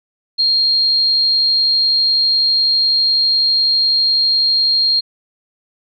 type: tone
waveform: sine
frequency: 4224 Hz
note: C8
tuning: 16 cents sharp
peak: -11 dBFS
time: 0.38-5.01 s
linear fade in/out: 20 ms
effects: none